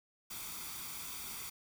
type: noise with comb filter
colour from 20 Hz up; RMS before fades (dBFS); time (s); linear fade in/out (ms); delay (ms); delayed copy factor
white; -44; 0.3-1.5; 10; 0.86; +0.6
effects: none